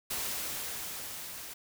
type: noise with level ramp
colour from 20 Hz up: white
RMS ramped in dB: -34 to -44 dBFS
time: 0.1-1.54 s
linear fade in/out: 10 ms
effects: none